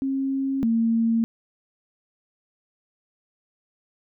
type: tone pair in turn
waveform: sine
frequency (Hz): 269.9 / 228.1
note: C#4 / A#3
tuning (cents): -46 / -37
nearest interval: minor third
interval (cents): 291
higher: first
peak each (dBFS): -22 / -18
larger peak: second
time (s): 0.02-0.63 / 0.63-1.24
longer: neither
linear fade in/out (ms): 0
effects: none